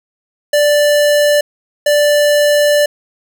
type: tone bursts at uneven times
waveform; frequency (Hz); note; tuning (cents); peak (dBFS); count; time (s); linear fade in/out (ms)
square; 587.3; D5; 0; -9; 2; 0.53-1.41 / 1.86-2.86; 5
effects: none